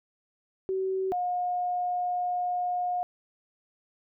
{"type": "tone pair in turn", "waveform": "sine", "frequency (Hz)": [380, 717.3], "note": ["F#4", "F5"], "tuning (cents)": [46, 46], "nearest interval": "major seventh", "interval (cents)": 1100, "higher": "second", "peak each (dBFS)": -26, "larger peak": "neither", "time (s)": [[0.69, 1.12], [1.12, 3.03]], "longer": "second", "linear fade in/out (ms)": 0, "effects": []}